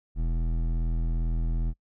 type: tone with hard clipping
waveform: sine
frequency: 41.19 Hz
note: E1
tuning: 1 cent flat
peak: -26 dBFS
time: 0.15-1.74 s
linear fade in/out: 50 ms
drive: 12 dB
effects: noise-tail reverb RT60 0.1 s tail -25 dB re dry